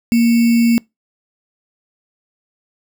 sine tone with sample-and-hold, 233.1 Hz, A#3, in tune, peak -9 dBFS, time 0.12-0.78 s, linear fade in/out 0 ms, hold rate 2450 Hz, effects noise-tail reverb RT60 0.2 s tail -26 dB re dry

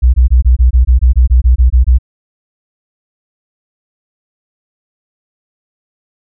sine tone bursts, 61.74 Hz, B1, in tune, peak -3 dBFS, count 14, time 0.02-1.986 s, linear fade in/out 20 ms, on 120 ms, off 22 ms, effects none

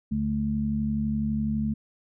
harmonic tone, 72 Hz, D2, 34 cents flat, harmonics 1 / 2 / 3, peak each -33 / -32 / -25 dBFS, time 0.11-1.74 s, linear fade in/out 10 ms, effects none

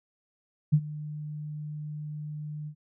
sine tone with ADSR envelope, 150.6 Hz, D3, 44 cents sharp, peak -15 dBFS, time 0.72-2.75 s, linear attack 18 ms, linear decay 61 ms, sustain -19 dB, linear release 79 ms, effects none

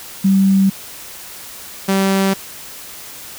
sine / sawtooth tone pair in turn, 193.7 / 193.7 Hz, G3 / G3, -20 / -20 cents, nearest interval unison, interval 0 cents, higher neither, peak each -9 dBFS, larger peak neither, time 0.24-0.7 / 1.88-2.34 s, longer neither, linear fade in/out 10 ms, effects white hiss -34 dBFS RMS until 3.38 s

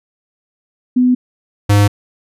sine / square tone pair in turn, 250.1 / 102.28 Hz, B3 / G#2, +22 / -26 cents, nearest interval octave + minor third, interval 1548 cents, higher first, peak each -8 / -8 dBFS, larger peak neither, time 0.96-1.15 / 1.69-1.88 s, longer neither, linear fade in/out 10 ms, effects resampled to 32000 Hz

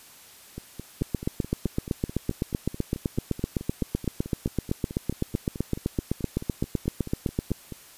two click trains, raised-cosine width 3 ms, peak -11 / -22 dBFS, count 52 / 34, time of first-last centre 1.02-7.517 / 0.58-7.723 s, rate 7.85 / 4.62 Hz, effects white hiss -50 dBFS RMS until 7.97 s + resampled to 32000 Hz

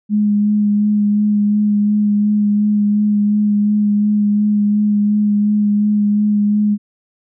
sine tone with vibrato, 207.9 Hz, G#3, 2 cents sharp, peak -11 dBFS, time 0.09-6.78 s, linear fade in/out 50 ms, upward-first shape sine, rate 2.8 Hz, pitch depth 16 cents each way, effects none

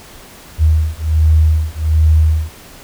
sine beating tone pair, 77.78 / 79.08 Hz, D#2 / D#2, 0 / +29 cents, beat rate 1.3 Hz, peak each -12 dBFS, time 0.58-2.53 s, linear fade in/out 50 ms, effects pink hiss -38 dBFS RMS until 2.83 s

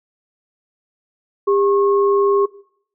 sine tone pair together, 401 / 1088 Hz, G4 / C#6, +39 / -33 cents, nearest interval octave + perfect fourth, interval 1728 cents, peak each -13 / -21 dBFS, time 1.47-2.46 s, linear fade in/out 10 ms, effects noise-tail reverb RT60 0.6 s tail -19 dB re dry

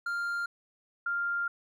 triangle / sine tone pair in turn, 1397 / 1397 Hz, F6 / F6, 0 / 0 cents, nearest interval unison, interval 0 cents, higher neither, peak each -28 dBFS, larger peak neither, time 0.06-0.46 / 1.06-1.48 s, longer second, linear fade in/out 5 ms, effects none

